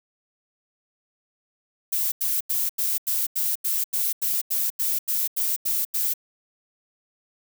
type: noise bursts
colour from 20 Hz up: violet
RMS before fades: -24 dBFS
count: 15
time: 1.92-6.138 s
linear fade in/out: 10 ms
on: 200 ms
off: 87 ms
effects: none